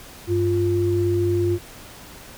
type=tone pair together; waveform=sine; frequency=98.27 / 349.2 Hz; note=G2 / F4; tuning=+5 / 0 cents; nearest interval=octave + minor seventh; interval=2195 cents; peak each=-22 / -19 dBFS; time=0.27-1.59 s; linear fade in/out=50 ms; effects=pink hiss -42 dBFS RMS until 2.37 s